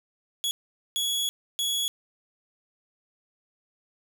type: tone bursts at uneven times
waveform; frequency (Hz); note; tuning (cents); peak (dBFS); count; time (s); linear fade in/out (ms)
sawtooth; 3362; G#7; +20; -22; 3; 0.44-0.51 / 0.96-1.29 / 1.59-1.88; 0
effects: none